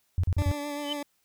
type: tone bursts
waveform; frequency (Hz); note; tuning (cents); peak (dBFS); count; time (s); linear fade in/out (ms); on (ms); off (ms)
sine; 89.2; F2; +37; -21; 4; 0.18-0.514; 0; 55; 38
type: tone with vibrato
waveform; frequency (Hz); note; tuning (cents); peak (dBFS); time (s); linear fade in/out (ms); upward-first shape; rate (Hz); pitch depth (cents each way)
20% pulse; 290.7; D4; -18; -27; 0.38-1.03; 5; sine; 7.7; 23
type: tone with exponential growth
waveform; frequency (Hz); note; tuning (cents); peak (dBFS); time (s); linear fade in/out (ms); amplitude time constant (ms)
sine; 3052; G7; -47; -26; 0.77-0.93; 5; 33
effects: white hiss -71 dBFS RMS until 1.24 s